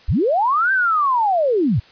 sine linear two-way sweep, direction up then down, 30.87 to 1588 to 83.3 Hz, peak -14 dBFS, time 0.08-1.8 s, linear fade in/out 10 ms, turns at 0.72 s, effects white hiss -48 dBFS RMS until 1.91 s + resampled to 11025 Hz

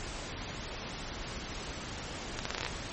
accelerating click train, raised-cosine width 0.2 ms, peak -15 dBFS, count 9, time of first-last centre 2.39-2.664 s, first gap 64 ms, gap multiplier 0.81, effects pink hiss -40 dBFS RMS until 2.92 s + MP3 32 kbps

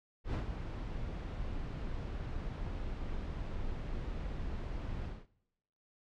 brown noise with ADSR envelope, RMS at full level -32 dBFS, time 0.24-5.27 s, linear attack 93 ms, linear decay 120 ms, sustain -7 dB, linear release 220 ms, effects noise-tail reverb RT60 0.9 s tail -22 dB re dry + low-pass 4000 Hz 12 dB/octave

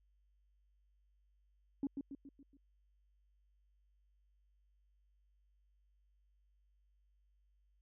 sine tone with echo, 277.2 Hz, C#4, in tune, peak -32 dBFS, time 1.83-1.87 s, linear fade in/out 2 ms, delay 140 ms, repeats 5, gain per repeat -6 dB, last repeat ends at 2.57 s, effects tanh soft clip ceiling -30 dBFS + added 50 Hz sine -70 dBFS peak until 7.81 s

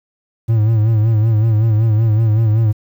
triangle tone with vibrato, 110 Hz, A2, in tune, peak -8 dBFS, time 0.48-2.73 s, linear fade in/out 20 ms, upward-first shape sine, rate 5.3 Hz, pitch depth 72 cents each way, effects 8-bit

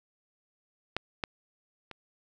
clicks, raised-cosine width 0.3 ms, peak -13 / -14 / -26 dBFS, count 3, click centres 0.966 / 1.238 / 1.913 s, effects none

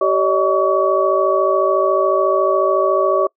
sine tone cluster, 384.7 / 568 / 622 / 1131 Hz, G4 / C#5 / D#5 / C#6, -33 / +42 / -1 / +34 cents, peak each -18 dBFS, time 0.01-3.27 s, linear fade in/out 5 ms, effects noise-tail reverb RT60 0.1 s tail -25 dB re dry

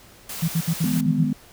white noise, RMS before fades -33 dBFS, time 0.29-1.01 s, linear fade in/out 5 ms
sine tone bursts, 164.81 Hz, E3, in tune, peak -18 dBFS, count 7, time 0.42-1.245 s, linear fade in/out 10 ms, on 63 ms, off 64 ms
sine chord, G# minor, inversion second, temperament just, 155.74 / 207.7 / 249.2 Hz, D#3 / G#3 / B3, +2 / 0 / +16 cents, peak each -26 / -25 / -23 dBFS, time 0.84-1.33 s, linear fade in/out 2 ms
effects pink hiss -49 dBFS RMS until 1.52 s

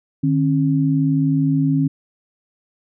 sine tone pair together, 152.26 / 271.3 Hz, D#3 / C#4, -37 / -37 cents, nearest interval minor seventh, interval 1000 cents, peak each -17 dBFS, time 0.23-1.88 s, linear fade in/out 10 ms, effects none

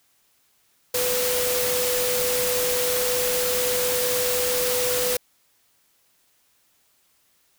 sine tone in noise, 497.1 Hz, B4, 11 cents sharp, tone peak -24 dBFS, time 0.94-5.17 s, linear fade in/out 5 ms, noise white, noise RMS -25 dBFS, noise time 0.94-5.17 s, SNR -2 dB, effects white hiss -64 dBFS RMS until 7.58 s

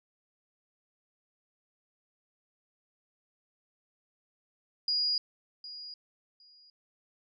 sine tone with echo, 4878 Hz, D#8, 35 cents flat, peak -26 dBFS, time 4.88-5.18 s, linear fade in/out 2 ms, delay 760 ms, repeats 2, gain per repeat -15 dB, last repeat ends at 6.7 s, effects none

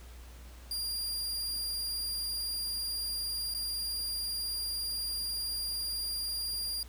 sawtooth tone with dropouts, 4794 Hz, D8, 35 cents sharp, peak -30 dBFS, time 0.71-6.83 s, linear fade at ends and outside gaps 2 ms, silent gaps 3.54-3.547 s, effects added 60 Hz sine -47 dBFS peak until 6.88 s + pink hiss -56 dBFS RMS until 6.88 s

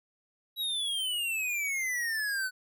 square exponential sweep, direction down, 3900 to 1488 Hz, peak -30 dBFS, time 0.56-2.51 s, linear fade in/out 50 ms, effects none

